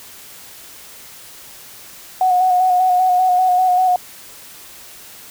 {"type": "tone with vibrato", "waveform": "sine", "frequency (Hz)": 734, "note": "F#5", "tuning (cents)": -14, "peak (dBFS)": -11, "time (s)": [2.21, 3.96], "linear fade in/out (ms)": 2, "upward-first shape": "square", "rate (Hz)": 5.1, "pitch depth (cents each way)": 24, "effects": ["white hiss -39 dBFS RMS until 5.3 s"]}